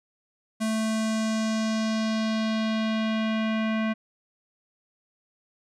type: tone with low-pass filter sweep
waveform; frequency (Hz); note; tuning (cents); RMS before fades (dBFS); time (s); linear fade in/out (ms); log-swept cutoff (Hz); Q
square; 220; A3; 0; -26; 0.6-3.94; 20; 9600 to 2300; 1.7
effects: none